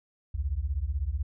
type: beating tone pair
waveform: sine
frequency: 61.74 / 77.74 Hz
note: B1 / D#2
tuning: 0 / -1 cents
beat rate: 16 Hz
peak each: -30 dBFS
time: 0.34-1.23 s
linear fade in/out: 10 ms
effects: none